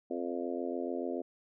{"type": "harmonic tone with a mistuned harmonic", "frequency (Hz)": 87, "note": "F2", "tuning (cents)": -6, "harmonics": [3, 4, 5, 6, 7, 8], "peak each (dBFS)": [-38, -38, -40, -42, -42, -45], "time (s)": [0.1, 1.22], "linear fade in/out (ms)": 10, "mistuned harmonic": 8, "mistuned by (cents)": -18, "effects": []}